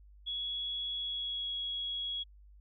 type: tone with pitch glide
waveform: sine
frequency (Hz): 3358 to 3329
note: G#7 to G#7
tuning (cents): +18 to +3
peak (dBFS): -34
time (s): 0.26-2.24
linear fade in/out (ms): 20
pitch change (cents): -15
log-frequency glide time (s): 0.96-1.51
effects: added 50 Hz sine -54 dBFS peak until 2.6 s